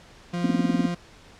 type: tone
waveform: 40% pulse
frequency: 174.5 Hz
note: F3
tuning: 1 cent flat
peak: -25 dBFS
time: 0.33-0.95 s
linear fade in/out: 10 ms
type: tone bursts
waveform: sine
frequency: 254.5 Hz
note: C4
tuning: 48 cents flat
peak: -16 dBFS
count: 9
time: 0.44-0.861 s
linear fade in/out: 5 ms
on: 21 ms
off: 29 ms
effects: pink hiss -50 dBFS RMS until 1.39 s + low-pass 6000 Hz 12 dB/octave